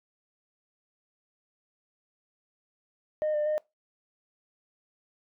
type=tone with pitch steps; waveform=sine; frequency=613 / 599 / 611 Hz; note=D#5 / D5 / D#5; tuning=-26 / +34 / -32 cents; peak=-23 dBFS; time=3.22-3.58 s; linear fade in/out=0 ms; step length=120 ms; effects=noise-tail reverb RT60 0.2 s tail -24 dB re dry + tanh soft clip ceiling -23 dBFS